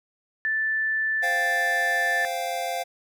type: tone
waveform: sine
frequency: 1760 Hz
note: A6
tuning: in tune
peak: -22 dBFS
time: 0.45-2.25 s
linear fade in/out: 0 ms
type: chord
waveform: square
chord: C suspended fourth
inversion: none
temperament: equal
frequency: 523.3 / 698.5 / 784 Hz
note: C5 / F5 / G5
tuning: 0 / 0 / 0 cents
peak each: -34 / -29 / -34 dBFS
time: 1.22-2.84 s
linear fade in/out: 20 ms
effects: none